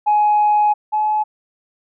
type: tone pair in turn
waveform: sine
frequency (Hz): 839 / 852.7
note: G#5 / G#5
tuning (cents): +17 / +45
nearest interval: unison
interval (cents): 28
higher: second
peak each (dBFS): -10 / -14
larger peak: first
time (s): 0.06-0.74 / 0.92-1.24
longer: first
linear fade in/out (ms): 20
effects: tanh soft clip ceiling -8 dBFS

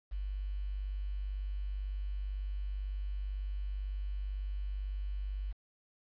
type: tone with quantisation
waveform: sine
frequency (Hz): 49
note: G1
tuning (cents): 0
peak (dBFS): -34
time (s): 0.11-5.53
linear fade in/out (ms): 20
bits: 10
effects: resampled to 11025 Hz

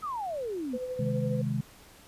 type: exponential sweep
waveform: sine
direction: down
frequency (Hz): 1318.5 to 220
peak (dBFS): -31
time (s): 0.02-0.78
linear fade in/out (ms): 20
type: tone with tremolo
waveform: sine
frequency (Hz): 506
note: B4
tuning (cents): +42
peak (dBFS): -30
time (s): 0.73-1.42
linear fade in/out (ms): 10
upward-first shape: triangle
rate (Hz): 12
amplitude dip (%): 50
type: chord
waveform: sine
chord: Ab major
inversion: first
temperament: equal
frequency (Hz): 130.81 / 155.56 / 207.7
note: C3 / Eb3 / Ab3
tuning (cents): 0 / 0 / 0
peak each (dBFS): -30 / -33 / -32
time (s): 0.99-1.61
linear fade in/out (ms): 5
effects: pink hiss -54 dBFS RMS until 2.07 s + resampled to 32000 Hz

